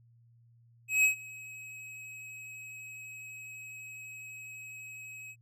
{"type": "tone with ADSR envelope", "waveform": "square", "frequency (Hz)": 2552, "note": "D#7", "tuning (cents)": 43, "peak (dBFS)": -21, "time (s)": [0.88, 5.36], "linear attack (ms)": 160, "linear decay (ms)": 110, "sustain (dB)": -23, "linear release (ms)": 55, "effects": ["added 117 Hz sine -59 dBFS peak until 5.41 s", "low-pass 12000 Hz 12 dB/octave"]}